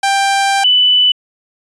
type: tone pair in turn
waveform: sawtooth / sine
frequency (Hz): 789 / 2987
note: G5 / F#7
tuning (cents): +11 / +16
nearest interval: octave + major seventh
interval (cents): 2305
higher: second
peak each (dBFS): -7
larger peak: neither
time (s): 0.03-0.64 / 0.64-1.12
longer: first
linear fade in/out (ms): 5
effects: resampled to 22050 Hz